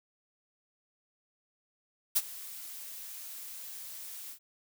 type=noise with ADSR envelope; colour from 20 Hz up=blue; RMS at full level=-24 dBFS; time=2.15-4.39 s; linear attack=18 ms; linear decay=39 ms; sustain=-20 dB; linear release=83 ms; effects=none